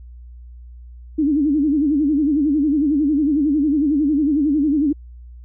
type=tone with vibrato; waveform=sine; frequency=293.7 Hz; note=D4; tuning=in tune; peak=-14 dBFS; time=1.18-4.93 s; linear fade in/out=10 ms; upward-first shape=sine; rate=11 Hz; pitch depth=130 cents each way; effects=added 60 Hz sine -36 dBFS peak until 5.44 s